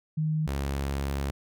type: tone pair in turn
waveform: sine / sawtooth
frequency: 155.56 / 69.29 Hz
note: D#3 / C#2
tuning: 0 / 0 cents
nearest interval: octave + major second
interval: 1400 cents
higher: first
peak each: -24 / -24 dBFS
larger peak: neither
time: 0.17-0.47 / 0.47-1.31 s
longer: second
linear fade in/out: 10 ms
effects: none